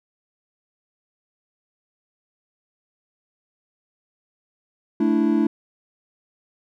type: chord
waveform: triangle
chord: A suspended fourth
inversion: none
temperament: just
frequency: 220 / 293.3 / 330 Hz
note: A3 / D4 / E4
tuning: 0 / -2 / +2 cents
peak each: -19 dBFS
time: 5-5.47 s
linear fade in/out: 5 ms
effects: none